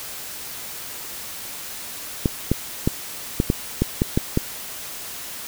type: clicks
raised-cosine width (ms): 3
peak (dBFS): -4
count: 9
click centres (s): 2.258 / 2.516 / 2.875 / 3.401 / 3.501 / 3.82 / 4.019 / 4.175 / 4.374
effects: white hiss -34 dBFS RMS until 5.47 s